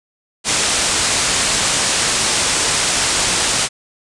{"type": "low-pass noise", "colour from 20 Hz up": "white", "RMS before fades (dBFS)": -17, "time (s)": [0.44, 3.69], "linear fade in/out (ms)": 50, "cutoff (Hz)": 9300, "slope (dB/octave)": 48, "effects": ["resampled to 24000 Hz"]}